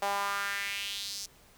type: tone with high-pass filter sweep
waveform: sawtooth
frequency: 200 Hz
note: G3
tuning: 35 cents sharp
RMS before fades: -34 dBFS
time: 0.02-1.26 s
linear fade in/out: 5 ms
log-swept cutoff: 720 to 5700 Hz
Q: 2.9
effects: pink hiss -59 dBFS RMS until 1.57 s